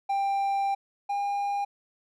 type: tone pair in turn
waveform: triangle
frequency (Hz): 791 / 806.7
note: G5 / G5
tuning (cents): +15 / +49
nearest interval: unison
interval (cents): 34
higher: second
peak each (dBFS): -22 / -24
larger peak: first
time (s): 0.09-0.75 / 1.09-1.65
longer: first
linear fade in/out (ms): 10
effects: none